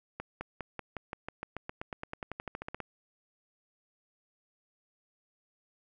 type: accelerating click train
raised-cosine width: 0.5 ms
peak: -22 dBFS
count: 23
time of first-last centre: 0.2-2.803 s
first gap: 210 ms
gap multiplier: 0.94
effects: none